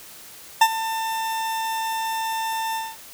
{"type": "tone with ADSR envelope", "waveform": "40% pulse", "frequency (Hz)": 895, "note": "A5", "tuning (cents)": 29, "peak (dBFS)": -8, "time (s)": [0.61, 2.97], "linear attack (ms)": 7, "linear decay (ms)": 57, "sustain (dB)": -15, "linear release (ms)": 220, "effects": ["white hiss -43 dBFS RMS until 3.13 s"]}